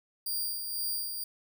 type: tone with tremolo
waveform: 5% pulse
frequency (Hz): 4779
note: D8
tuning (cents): +29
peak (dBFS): -23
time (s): 0.26-1.24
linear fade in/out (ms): 5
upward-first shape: sine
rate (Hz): 2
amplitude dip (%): 45
effects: none